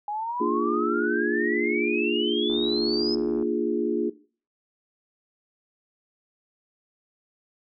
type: exponential sweep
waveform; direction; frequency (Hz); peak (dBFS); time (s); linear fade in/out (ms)
sine; up; 819 to 5160; -27; 0.08-3.15; 2
type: chord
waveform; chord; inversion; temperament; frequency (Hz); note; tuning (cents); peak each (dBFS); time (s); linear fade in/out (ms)
sine; Bb dominant seventh; none; equal with one note detuned; 233.1 / 299.1 / 349.2 / 415.3; Bb3 / D4 / F4 / Ab4; 0 / +32 / 0 / 0; -29 / -28 / -26 / -28; 0.4-4.1; 10
type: click train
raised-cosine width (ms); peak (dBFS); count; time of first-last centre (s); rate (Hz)
1; -28; 74; 2.5-3.425; 78.9
effects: noise-tail reverb RT60 0.4 s tail -18 dB re dry